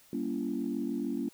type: chord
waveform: sine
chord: G diminished seventh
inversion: none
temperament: just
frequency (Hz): 196 / 235.2 / 282.2 / 338.7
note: G3 / Bb3 / Db4 / Fb4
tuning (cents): 0 / +16 / +31 / +47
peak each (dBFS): -39 / -34 / -34 / -37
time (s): 0.13-1.29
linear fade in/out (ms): 2
effects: tanh soft clip ceiling -21 dBFS + white hiss -60 dBFS RMS until 1.33 s